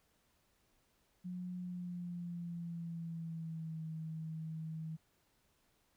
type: tone with pitch glide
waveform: sine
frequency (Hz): 180 to 159.44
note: F#3 to D#3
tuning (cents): -47 to +43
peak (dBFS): -40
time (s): 1.24-4.97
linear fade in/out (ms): 20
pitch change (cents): -210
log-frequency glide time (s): 1.58-3.82
effects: pink hiss -75 dBFS RMS until 5.96 s